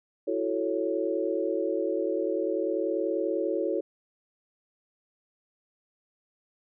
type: chord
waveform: sine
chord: F# minor seventh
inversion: third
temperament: equal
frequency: 329.6 / 370 / 440 / 554.4 Hz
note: E4 / F#4 / A4 / C#5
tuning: 0 / 0 / 0 / 0 cents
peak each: -31 dBFS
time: 0.27-3.81 s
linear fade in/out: 10 ms
effects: none